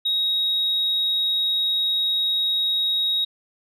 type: tone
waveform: sine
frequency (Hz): 3785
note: A#7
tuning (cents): +26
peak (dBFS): -18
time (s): 0.05-3.25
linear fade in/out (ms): 10
effects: tanh soft clip ceiling -15 dBFS